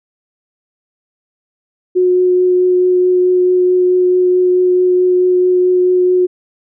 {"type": "tone with vibrato", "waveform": "sine", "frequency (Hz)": 363.6, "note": "F#4", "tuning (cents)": -30, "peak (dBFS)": -8, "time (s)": [1.95, 6.27], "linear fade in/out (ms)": 20, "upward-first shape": "triangle", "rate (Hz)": 4.6, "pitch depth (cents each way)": 10, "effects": []}